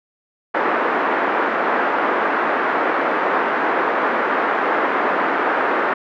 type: band-pass noise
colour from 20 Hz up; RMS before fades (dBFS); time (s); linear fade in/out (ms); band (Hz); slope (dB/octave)
white; -19; 0.54-5.94; 10; 270 to 1600; 24
effects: none